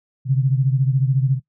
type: beating tone pair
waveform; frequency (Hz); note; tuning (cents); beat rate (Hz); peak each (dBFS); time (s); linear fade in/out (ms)
sine; 130.5 / 144.5; C3 / D3; -4 / -28; 14; -16 / -20; 0.25-1.4; 50
effects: noise-tail reverb RT60 0.1 s tail -18 dB re dry